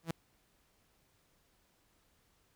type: tone with exponential growth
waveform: sawtooth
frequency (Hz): 164.81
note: E3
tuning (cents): 0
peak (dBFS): -27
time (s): 0.03-0.11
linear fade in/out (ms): 5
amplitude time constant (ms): 16
effects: pink hiss -72 dBFS RMS until 2.55 s